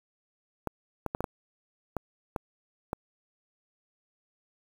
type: clicks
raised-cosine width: 1 ms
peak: -16 dBFS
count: 8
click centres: 0.673 / 1.063 / 1.149 / 1.206 / 1.242 / 1.967 / 2.362 / 2.931 s
effects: 7-bit